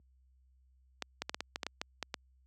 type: clicks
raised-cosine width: 0.2 ms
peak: -18 dBFS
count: 11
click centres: 1.023 / 1.22 / 1.295 / 1.345 / 1.406 / 1.559 / 1.632 / 1.666 / 1.815 / 2.027 / 2.142 s
effects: added 64 Hz sine -44 dBFS peak until 2.46 s + high-pass 200 Hz 12 dB/octave